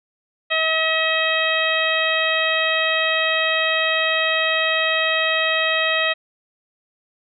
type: harmonic tone with a mistuned harmonic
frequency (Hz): 640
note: D#5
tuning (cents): +49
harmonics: 1 / 2 / 3 / 4 / 5 / 6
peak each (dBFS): -24 / -26 / -22 / -23 / -25 / -27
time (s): 0.5-6.14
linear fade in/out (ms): 20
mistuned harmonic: 6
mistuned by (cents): -21
effects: none